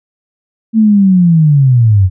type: linear sweep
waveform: sine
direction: down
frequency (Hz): 226 to 88.9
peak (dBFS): -4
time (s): 0.73-2.1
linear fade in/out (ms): 50
effects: none